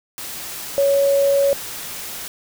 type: tone in noise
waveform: sine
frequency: 558 Hz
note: C#5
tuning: 11 cents sharp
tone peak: -13 dBFS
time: 0.78-1.53 s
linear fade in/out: 0 ms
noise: white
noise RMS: -31 dBFS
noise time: 0.18-2.28 s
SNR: +15 dB
effects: none

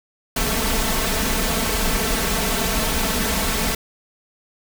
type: noise with comb filter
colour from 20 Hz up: pink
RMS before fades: -21 dBFS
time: 0.36-3.75 s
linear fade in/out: 5 ms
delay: 4.5 ms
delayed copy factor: +0.75
effects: none

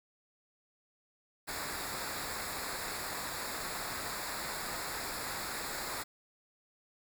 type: noise with comb filter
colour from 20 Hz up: pink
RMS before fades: -39 dBFS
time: 1.47-6.04 s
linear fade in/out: 20 ms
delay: 0.33 ms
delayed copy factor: -0.75
effects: none

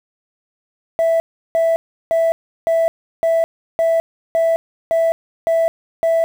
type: tone bursts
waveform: sine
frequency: 659.3 Hz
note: E5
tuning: in tune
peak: -10 dBFS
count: 10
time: 0.99-6.24 s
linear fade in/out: 0 ms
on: 210 ms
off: 350 ms
effects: tanh soft clip ceiling -11 dBFS + 7-bit

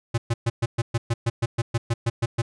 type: tone bursts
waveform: square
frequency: 116.54 Hz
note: A#2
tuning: in tune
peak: -20 dBFS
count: 15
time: 0.14-2.42 s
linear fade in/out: 10 ms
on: 40 ms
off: 120 ms
effects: resampled to 22050 Hz

